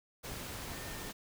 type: tone in noise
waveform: sine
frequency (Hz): 1812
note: A#6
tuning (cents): -50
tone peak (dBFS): -52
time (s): 0.71-1.11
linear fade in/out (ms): 20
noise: pink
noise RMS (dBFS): -43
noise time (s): 0.23-1.13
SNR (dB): -12
effects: none